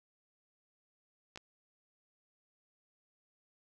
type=clicks; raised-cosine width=0.2 ms; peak=-29 dBFS; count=2; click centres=1.359 / 1.375 s; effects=none